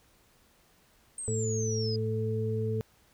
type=exponential sweep; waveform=sine; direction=down; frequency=8600 to 4920 Hz; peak=-35 dBFS; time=1.18-1.96 s; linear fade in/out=2 ms
type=harmonic tone; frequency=110 Hz; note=A2; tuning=in tune; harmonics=1 / 2 / 4; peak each=-30 / -37 / -32 dBFS; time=1.28-2.81 s; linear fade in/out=0 ms
effects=pink hiss -64 dBFS RMS until 3.13 s